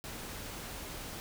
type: noise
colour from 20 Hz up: pink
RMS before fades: -43 dBFS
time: 0.04-1.2 s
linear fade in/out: 0 ms
effects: none